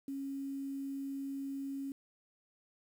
sine tone with quantisation, 274.4 Hz, C#4, 17 cents flat, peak -37 dBFS, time 0.08-1.92 s, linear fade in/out 2 ms, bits 10, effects none

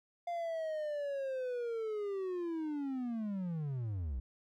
triangle linear sweep, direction down, 698.5 to 57.4 Hz, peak -33 dBFS, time 0.27-4.2 s, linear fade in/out 5 ms, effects none

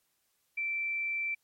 sine tone, 2338 Hz, D7, 8 cents flat, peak -30 dBFS, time 0.57-1.35 s, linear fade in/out 10 ms, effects white hiss -75 dBFS RMS until 1.43 s + MP3 64 kbps

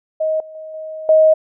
sine tone with level steps, 629 Hz, D#5, 19 cents sharp, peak -15 / -33 / -29 / -26 / -7 dBFS, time 0.2-1.34 s, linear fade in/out 10 ms, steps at 0.4 / 0.55 / 0.74 / 1.09 s, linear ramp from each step 2 ms, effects none

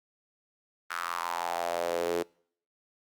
sawtooth tone with high-pass filter sweep, 85.9 Hz, F2, 28 cents flat, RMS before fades -32 dBFS, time 0.9-2.23 s, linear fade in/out 10 ms, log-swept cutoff 1400 to 390 Hz, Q 4.3, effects noise-tail reverb RT60 0.6 s tail -26 dB re dry + Opus 32 kbps

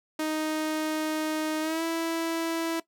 sawtooth tone with pitch glide, 311.1 to 329.6 Hz, D#4 to E4, 0 to 0 cents, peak -23 dBFS, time 0.19-2.8 s, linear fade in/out 5 ms, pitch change +100 cents, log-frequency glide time 1.61-1.83 s, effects noise-tail reverb RT60 0.1 s tail -18 dB re dry

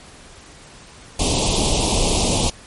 pink band-stop noise, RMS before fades -18 dBFS, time 1.19-2.5 s, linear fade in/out 5 ms, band 1000 to 2600 Hz, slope 48 dB/octave, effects pink hiss -43 dBFS RMS until 2.66 s + MP3 48 kbps

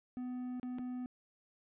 triangle tone with dropouts, 250 Hz, B3, 21 cents sharp, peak -36 dBFS, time 0.17-1.06 s, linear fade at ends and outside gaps 0 ms, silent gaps 0.598-0.631 / 0.785-0.792 s, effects resampled to 8000 Hz + 12-bit

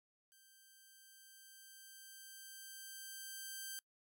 5% pulse tone with level ramp, 1568 Hz, G6, in tune, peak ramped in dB -54 to -33 dBFS, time 0.32-3.79 s, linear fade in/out 0 ms, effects noise-tail reverb RT60 0.1 s tail -25 dB re dry

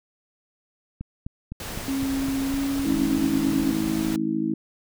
click train, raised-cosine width 5 ms, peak -20 dBFS, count 8, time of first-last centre 1.01-2.796 s, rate 3.92 Hz
pink noise, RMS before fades -34 dBFS, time 1.6-4.16 s, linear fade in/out 2 ms
sine tone with pitch glide, 270.7 to 276.1 Hz, C#4 to C#4, -41 to -7 cents, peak -23 dBFS, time 1.88-3.71 s, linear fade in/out 2 ms, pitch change +34 cents, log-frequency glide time 2.48-2.55 s
harmonic tone, 53.4 Hz, G#1, 49 cents sharp, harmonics 3 / 4 / 5 / 6, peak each -34 / -28 / -29 / -25 dBFS, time 2.85-4.54 s, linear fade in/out 5 ms
effects none

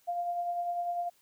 sine tone with tremolo, 698.5 Hz, F5, in tune, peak -28 dBFS, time 0.07-1.1 s, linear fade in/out 20 ms, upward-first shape triangle, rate 10 Hz, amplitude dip 45%, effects white hiss -67 dBFS RMS until 1.21 s

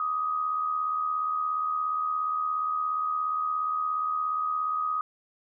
sine tone pair together, 1174.7 / 1251.8 Hz, D6 / D#6, 0 / +10 cents, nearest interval minor second, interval 110 cents, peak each -35 / -26 dBFS, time 0-5.01 s, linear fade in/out 2 ms, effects none

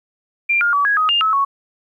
sine tone with pitch steps, 2381 / 1413 / 1143 / 1658 / 1256 / 2813 / 1295 / 1109 Hz, D7 / F6 / D6 / G#6 / D#6 / F7 / E6 / C#6, +23 / +20 / -47 / -3 / +16 / +12 / -31 / 0 cents, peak -13 dBFS, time 0.49-1.45 s, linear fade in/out 10 ms, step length 120 ms, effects 9-bit

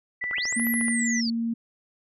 sine tone, 1975.5 Hz, B6, in tune, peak -27 dBFS, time 0.21-1.21 s, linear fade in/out 10 ms
click train, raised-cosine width 0.5 ms, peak -23 dBFS, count 10, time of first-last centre 0.24-0.883 s, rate 14 Hz
sine linear two-way sweep, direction up then down, 1298 to 12000 to 4396 Hz, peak -28 dBFS, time 0.33-1.3 s, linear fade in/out 2 ms, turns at 0.67 s
sine tone with pitch glide, 233.1 to 230.6 Hz, A#3 to A#3, 0 to -19 cents, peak -24 dBFS, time 0.56-1.54 s, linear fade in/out 10 ms, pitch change -19 cents, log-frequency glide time 0.67-1.31 s
effects none

